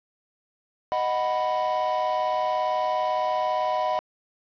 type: chord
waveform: triangle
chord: B major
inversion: first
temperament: equal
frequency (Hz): 622.3 / 740 / 987.8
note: D#5 / F#5 / B5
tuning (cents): 0 / 0 / 0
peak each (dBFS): -25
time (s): 0.92-3.99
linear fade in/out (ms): 0
effects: resampled to 11025 Hz + 7-bit